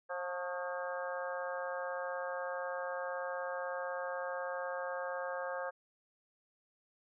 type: harmonic tone with a mistuned harmonic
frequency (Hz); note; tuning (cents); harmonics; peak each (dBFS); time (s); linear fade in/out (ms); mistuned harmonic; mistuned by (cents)
178.4; F3; +37; 3 / 4 / 5 / 6 / 7 / 8 / 9; -39 / -45 / -46 / -47 / -46 / -53 / -44; 0.09-5.71; 20; 6; +58
effects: none